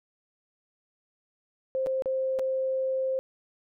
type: tone with dropouts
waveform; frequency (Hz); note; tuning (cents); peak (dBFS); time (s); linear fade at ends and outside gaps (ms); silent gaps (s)
sine; 526; C5; +9; -25; 1.75-3.19; 0; 1.862-1.869 / 2.022-2.058 / 2.389-2.394
effects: none